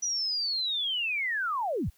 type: linear sweep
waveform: sine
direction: down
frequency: 5920 to 30.89 Hz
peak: -27 dBFS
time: 0.02-1.9 s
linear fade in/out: 10 ms
effects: white hiss -65 dBFS RMS until 1.97 s